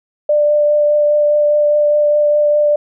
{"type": "tone with vibrato", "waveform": "sine", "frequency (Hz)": 593, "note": "D5", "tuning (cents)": 17, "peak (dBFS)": -9, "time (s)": [0.29, 2.76], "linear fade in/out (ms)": 5, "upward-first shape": "triangle", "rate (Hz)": 4.9, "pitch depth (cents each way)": 12, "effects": []}